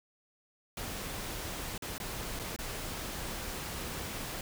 pink noise with dropouts, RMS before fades -39 dBFS, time 0.77-4.41 s, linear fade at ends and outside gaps 2 ms, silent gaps 1.779-1.822 / 1.981-2 / 2.392-2.396 / 2.563-2.588 s, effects none

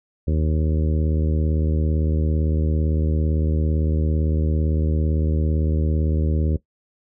harmonic tone, 77.78 Hz, D#2, in tune, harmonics 1 / 2 / 3 / 4 / 5 / 6 / 7, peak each -19 / -25 / -29 / -31 / -33 / -35 / -36 dBFS, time 0.27-6.57 s, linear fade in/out 10 ms, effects noise-tail reverb RT60 0.1 s tail -17 dB re dry

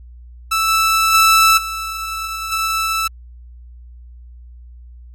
sawtooth tone with level steps, 1318.5 Hz, E6, in tune, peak -11 / -9 / -5 / -19 / -13 dBFS, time 0.51-3.08 s, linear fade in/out 10 ms, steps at 0.68 / 1.14 / 1.57 / 2.52 s, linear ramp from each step 2 ms, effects added 60 Hz sine -36 dBFS peak until 5.14 s + AAC 48 kbps

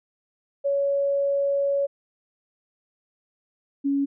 sine tone pair in turn, 560 / 279.1 Hz, C#5 / C#4, +18 / +12 cents, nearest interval octave, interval 1206 cents, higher first, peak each -20 dBFS, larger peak neither, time 0.64-1.87 / 3.84-4.06 s, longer first, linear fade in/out 20 ms, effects none

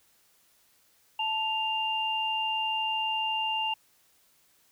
sine tone pair together, 880.1 / 2794 Hz, A5 / F7, 0 / 0 cents, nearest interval octave + minor sixth, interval 2000 cents, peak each -30 / -29 dBFS, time 1.19-3.74 s, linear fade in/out 5 ms, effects white hiss -65 dBFS RMS until 4.71 s

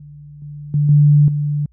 sine tone with level steps, 146.83 Hz, D3, in tune, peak -35 / -29 / -12 / -7 / -16 dBFS, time 0-1.66 s, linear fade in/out 5 ms, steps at 0.42 / 0.74 / 0.89 / 1.28 s, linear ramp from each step 2 ms, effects added 60 Hz sine -50 dBFS peak until 1.72 s

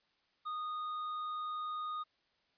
sine tone with tanh clipping, 1235 Hz, D#6, 13 cents flat, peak -38 dBFS, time 0.45-2.04 s, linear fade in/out 20 ms, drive 6 dB, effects white hiss -75 dBFS RMS until 2.57 s + resampled to 11025 Hz

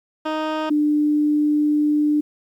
15% pulse / sine tone pair in turn, 311.1 / 298.2 Hz, D#4 / D4, 0 / +27 cents, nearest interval minor second, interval 73 cents, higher first, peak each -15 dBFS, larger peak neither, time 0.25-0.7 / 0.7-2.21 s, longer second, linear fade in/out 10 ms, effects low-pass 3000 Hz 12 dB/octave + 9-bit

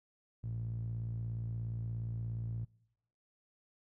sawtooth tone with band-pass filter, 57 Hz, A#1, 38 cents flat, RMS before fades -39 dBFS, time 0.43-2.65 s, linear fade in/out 5 ms, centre 120 Hz, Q 5.6, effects noise-tail reverb RT60 0.9 s tail -25 dB re dry

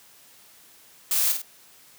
blue noise with echo, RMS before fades -23 dBFS, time 1.11-1.32 s, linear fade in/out 2 ms, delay 49 ms, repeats 2, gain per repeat -6 dB, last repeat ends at 1.418 s, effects white hiss -53 dBFS RMS until 1.98 s + high-pass 80 Hz 12 dB/octave

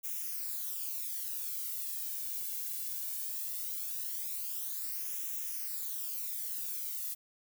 violet noise with flanger, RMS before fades -38 dBFS, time 0.03-7.15 s, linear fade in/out 20 ms, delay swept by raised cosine 0.22 to 1.62 ms, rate 0.19 Hz, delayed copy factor -0.7, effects none

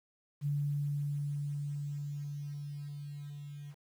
sine tone with level ramp, 144.4 Hz, D3, 29 cents flat, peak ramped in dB -29 to -43 dBFS, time 0.41-3.75 s, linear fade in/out 50 ms, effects 10-bit

